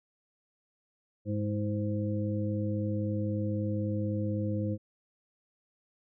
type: harmonic tone with a mistuned harmonic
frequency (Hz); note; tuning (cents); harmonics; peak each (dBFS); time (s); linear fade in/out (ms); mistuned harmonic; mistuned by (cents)
103.83; G#2; 0; 1 / 2 / 3 / 5; -31 / -34 / -36 / -38; 1.25-4.78; 50; 3; +44
effects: none